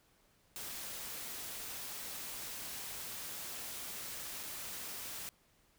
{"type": "noise with dropouts", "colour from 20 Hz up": "white", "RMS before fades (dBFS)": -44, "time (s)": [0.56, 5.29], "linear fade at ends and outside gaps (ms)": 0, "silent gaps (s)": [4.431, 4.435], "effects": ["pink hiss -70 dBFS RMS until 5.78 s"]}